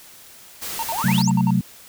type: noise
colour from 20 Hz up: white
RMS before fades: -30 dBFS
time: 0.61-1.23 s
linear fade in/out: 20 ms
type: tone bursts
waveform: triangle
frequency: 911 Hz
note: A#5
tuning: 40 cents flat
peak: -21 dBFS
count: 8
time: 0.79-1.507 s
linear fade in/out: 2 ms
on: 38 ms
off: 59 ms
type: exponential sweep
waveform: sine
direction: up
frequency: 622.3 to 7902 Hz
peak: -25 dBFS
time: 0.92-1.3 s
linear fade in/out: 5 ms
type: chord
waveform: sine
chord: F# diminished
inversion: second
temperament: equal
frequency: 130.81 / 185 / 220 Hz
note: C3 / F#3 / A3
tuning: 0 / 0 / 0 cents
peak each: -21 / -18 / -22 dBFS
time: 1.04-1.61 s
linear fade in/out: 5 ms
effects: white hiss -45 dBFS RMS until 1.88 s